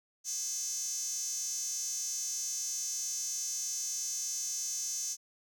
square tone with high-pass filter, 235.8 Hz, A#3, 20 cents sharp, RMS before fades -36 dBFS, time 0.24-5.17 s, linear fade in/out 50 ms, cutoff 6200 Hz, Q 9.5, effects none

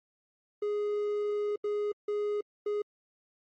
triangle tone bursts at uneven times, 415.3 Hz, G#4, in tune, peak -26 dBFS, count 4, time 0.62-1.56 / 1.64-1.92 / 2.08-2.41 / 2.66-2.82 s, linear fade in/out 5 ms, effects MP3 32 kbps

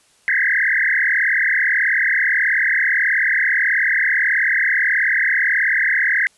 sine tone with frequency modulation, 1839 Hz, A#6, 24 cents flat, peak -14 dBFS, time 0.28-6.27 s, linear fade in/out 0 ms, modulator 38.4 Hz, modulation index 6.7, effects white hiss -56 dBFS RMS until 6.37 s + resampled to 24000 Hz

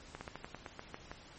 slowing click train, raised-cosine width 0.5 ms, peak -27 dBFS, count 10, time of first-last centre 0.15-1.115 s, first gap 60 ms, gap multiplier 1.14, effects pink hiss -55 dBFS RMS until 1.38 s + MP3 32 kbps

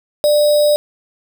sine tone with sample-and-hold, 593 Hz, D5, 17 cents sharp, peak -9 dBFS, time 0.24-0.76 s, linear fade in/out 0 ms, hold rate 4410 Hz, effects none

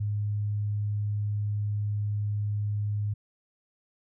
sine tone, 103.83 Hz, G#2, in tune, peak -26 dBFS, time 0-3.14 s, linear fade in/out 10 ms, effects none

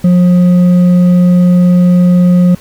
sine tone with hard clipping, 178.4 Hz, F3, 37 cents sharp, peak -5 dBFS, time 0.04-2.55 s, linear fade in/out 5 ms, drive 4 dB, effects pink hiss -38 dBFS RMS until 2.6 s

